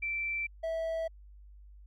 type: tone pair in turn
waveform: sine / triangle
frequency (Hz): 2338 / 652.9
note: D7 / E5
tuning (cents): -8 / -17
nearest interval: octave + minor seventh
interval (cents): 2209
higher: first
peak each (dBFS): -31 / -29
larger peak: second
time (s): 0.02-0.47 / 0.63-1.08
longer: neither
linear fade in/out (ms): 10
effects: added 50 Hz sine -50 dBFS peak until 1.86 s